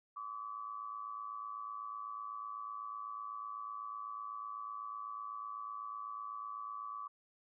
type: tone with amplitude modulation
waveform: sine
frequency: 1146 Hz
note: D6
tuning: 43 cents flat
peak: -38 dBFS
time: 0.16-7.08 s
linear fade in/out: 10 ms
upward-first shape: sine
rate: 108 Hz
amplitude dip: 70%
effects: none